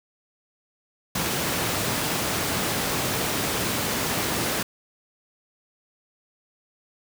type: high-pass noise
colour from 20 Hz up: pink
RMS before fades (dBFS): -26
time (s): 1.15-4.63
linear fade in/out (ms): 5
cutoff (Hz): 110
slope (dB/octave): 12
effects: none